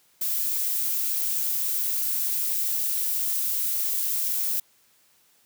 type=noise; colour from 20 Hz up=violet; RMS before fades=-26 dBFS; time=0.21-4.6 s; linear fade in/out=5 ms; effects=white hiss -62 dBFS RMS until 5.45 s + high-pass 80 Hz 12 dB/octave